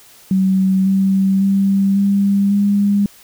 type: tone with pitch steps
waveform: sine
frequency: 190 / 192.99 / 196.02 / 199.1 / 202.2 Hz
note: F#3 / G3 / G3 / G3 / G#3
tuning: +46 / -27 / 0 / +27 / -46 cents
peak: -11 dBFS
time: 0.31-3.06 s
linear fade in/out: 2 ms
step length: 550 ms
effects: white hiss -45 dBFS RMS until 3.23 s